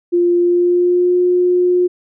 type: tone with pitch glide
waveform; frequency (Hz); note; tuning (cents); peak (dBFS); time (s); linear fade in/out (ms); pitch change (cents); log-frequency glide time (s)
sine; 349.2 to 358.4; F4 to F4; 0 to +45; -10; 0.12-1.88; 20; +45; 0.38-1.17
effects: none